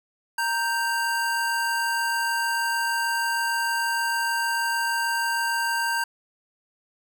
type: tone pair together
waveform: square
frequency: 931.5 / 1568 Hz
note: A#5 / G6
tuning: -2 / 0 cents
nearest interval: major sixth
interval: 902 cents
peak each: -27 / -26 dBFS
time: 0.38-6.04 s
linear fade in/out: 5 ms
effects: none